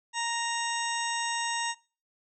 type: harmonic tone with a mistuned harmonic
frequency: 932.3 Hz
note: A#5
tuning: in tune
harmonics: 1 / 2 / 3 / 4 / 6 / 7 / 8 / 9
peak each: -32 / -35 / -37 / -38 / -40 / -40 / -41 / -42 dBFS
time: 0.13-1.75 s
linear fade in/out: 50 ms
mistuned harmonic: 8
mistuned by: +74 cents
effects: noise-tail reverb RT60 0.4 s tail -24 dB re dry